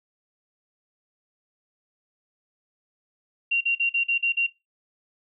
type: tone bursts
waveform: sine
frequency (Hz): 2760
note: F7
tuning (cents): -21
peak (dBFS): -19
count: 7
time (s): 3.51-4.468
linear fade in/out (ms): 10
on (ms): 100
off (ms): 43
effects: noise-tail reverb RT60 0.2 s tail -17 dB re dry